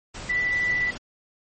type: tone in noise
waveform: sine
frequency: 1975.5 Hz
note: B6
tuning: in tune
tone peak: -21 dBFS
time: 0.29-0.91 s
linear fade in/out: 10 ms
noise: pink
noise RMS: -37 dBFS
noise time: 0.14-0.98 s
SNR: +13 dB
effects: MP3 32 kbps